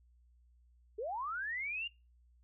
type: linear sweep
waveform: sine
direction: up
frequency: 395.2 to 2852 Hz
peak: -36 dBFS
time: 0.98-1.88 s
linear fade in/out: 10 ms
effects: noise-tail reverb RT60 0.3 s tail -25 dB re dry + added 60 Hz sine -63 dBFS peak until 2.43 s